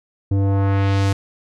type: tone with low-pass filter sweep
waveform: square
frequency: 98.3 Hz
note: G2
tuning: 5 cents sharp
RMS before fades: -17 dBFS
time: 0.31-1.13 s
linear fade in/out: 5 ms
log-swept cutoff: 330 to 9100 Hz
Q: 0.92
effects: none